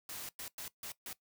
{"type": "noise bursts at uneven times", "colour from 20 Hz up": "white", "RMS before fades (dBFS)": -44, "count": 5, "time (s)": [[0.09, 0.29], [0.39, 0.48], [0.58, 0.68], [0.83, 0.92], [1.06, 1.13]], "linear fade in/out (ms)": 2, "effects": ["noise-tail reverb RT60 0.1 s tail -18 dB re dry"]}